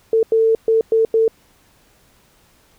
sine tone bursts at uneven times, 447.9 Hz, A4, 31 cents sharp, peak -11 dBFS, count 5, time 0.13-0.23 / 0.32-0.55 / 0.68-0.81 / 0.92-1.05 / 1.14-1.28 s, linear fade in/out 2 ms, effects pink hiss -55 dBFS RMS until 2.78 s

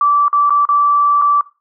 sine tone with dropouts, 1161 Hz, D6, 20 cents flat, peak -9 dBFS, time 0.01-1.41 s, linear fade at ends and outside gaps 2 ms, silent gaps 0.282-0.329 / 0.496-0.505 / 0.653-0.689 / 1.216-1.22 s, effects noise-tail reverb RT60 0.3 s tail -19 dB re dry

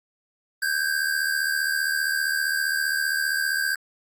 square tone pair together, 1545.8 / 1621 Hz, G6 / G#6, -25 / -42 cents, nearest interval minor second, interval 83 cents, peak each -26 dBFS, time 0.62-3.75 s, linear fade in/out 5 ms, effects Opus 48 kbps

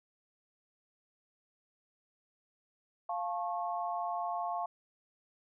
sine chord, F augmented, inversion none, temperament just, 698.5 / 873.1 / 1091.3 Hz, F5 / A5 / C#6, 0 / -14 / -27 cents, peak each -35 / -39 / -39 dBFS, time 3.09-4.66 s, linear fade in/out 5 ms, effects none

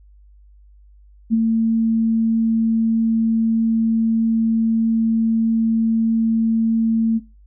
sine tone with ADSR envelope, 225.4 Hz, A3, 42 cents sharp, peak -11 dBFS, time 1.3-7.2 s, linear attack 36 ms, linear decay 22 ms, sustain -3 dB, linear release 33 ms, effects noise-tail reverb RT60 0.3 s tail -23 dB re dry + added 50 Hz sine -45 dBFS peak until 7.46 s

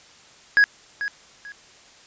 triangle tone with echo, 1661.2 Hz, G#6, in tune, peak -10 dBFS, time 0.57-0.64 s, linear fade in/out 0 ms, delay 440 ms, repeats 2, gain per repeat -12 dB, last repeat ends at 1.52 s, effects white hiss -50 dBFS RMS until 2.06 s + resampled to 16000 Hz

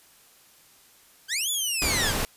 15% pulse linear two-way sweep, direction up then down, 1480 to 3500 to 1480 Hz, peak -18 dBFS, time 1.28-2.14 s, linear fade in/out 50 ms, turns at 1.5 s
pink noise, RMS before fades -27 dBFS, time 1.82-2.25 s, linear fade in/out 0 ms
effects white hiss -56 dBFS RMS until 2.36 s + resampled to 32000 Hz

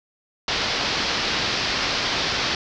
white low-pass noise, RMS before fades -24 dBFS, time 0.48-2.55 s, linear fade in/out 2 ms, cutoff 5300 Hz, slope 48 dB/octave, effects none

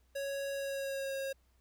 square tone with pitch glide, 554.4 to 542.1 Hz, C#5 to C#5, 0 to -39 cents, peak -36 dBFS, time 0.15-1.33 s, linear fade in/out 10 ms, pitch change -39 cents, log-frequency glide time 0.53-1.14 s, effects added 62 Hz sine -67 dBFS peak until 1.6 s + pink hiss -75 dBFS RMS until 1.6 s

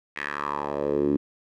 10% pulse tone with band-pass filter sweep, 72.3 Hz, D2, 27 cents flat, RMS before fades -27 dBFS, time 0.16-1.17 s, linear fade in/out 5 ms, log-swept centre 2100 to 280 Hz, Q 3.4, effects none

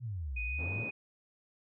sine exponential two-way sweep, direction down then up, 130 to 54.4 to 124.4 Hz, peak -35 dBFS, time 0-0.86 s, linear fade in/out 50 ms, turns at 0.42 s
sine tone, 2489 Hz, D#7, in tune, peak -36 dBFS, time 0.36-0.91 s, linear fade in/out 10 ms
pink band-pass noise, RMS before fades -45 dBFS, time 0.58-0.91 s, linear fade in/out 20 ms, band 160 to 640 Hz, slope 12 dB/octave
effects none

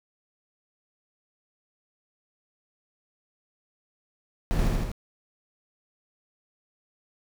brown noise with echo, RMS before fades -25 dBFS, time 4.51-4.67 s, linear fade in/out 0 ms, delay 82 ms, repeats 3, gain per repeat -2 dB, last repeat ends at 4.916 s, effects none

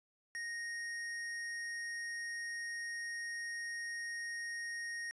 square tone, 1864.7 Hz, A#6, in tune, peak -40 dBFS, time 0.35-5.11 s, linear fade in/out 0 ms, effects resampled to 22050 Hz

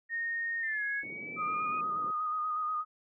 sine tone with pitch glide, 1849 to 1666.4 Hz, A#6 to G#6, -15 to +5 cents, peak -31 dBFS, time 0.09-1.04 s, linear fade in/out 50 ms, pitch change -180 cents, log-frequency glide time 0.6-0.83 s
sine linear sweep, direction up, 2068 to 2489 Hz, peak -39 dBFS, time 0.63-1.81 s, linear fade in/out 5 ms
white band-pass noise, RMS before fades -49 dBFS, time 1.03-2.11 s, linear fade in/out 0 ms, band 140 to 450 Hz, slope 24 dB/octave
sine tone with vibrato, 1240 Hz, D#6, 6 cents flat, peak -30 dBFS, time 1.36-2.85 s, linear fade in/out 50 ms, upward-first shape square, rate 8.3 Hz, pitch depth 24 cents each way
effects none

